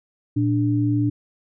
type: tone pair together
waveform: sine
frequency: 115.95 / 293.7 Hz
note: A#2 / D4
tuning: -9 / 0 cents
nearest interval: octave + major third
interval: 1609 cents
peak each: -20 dBFS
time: 0.36-1.1 s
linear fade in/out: 10 ms
effects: none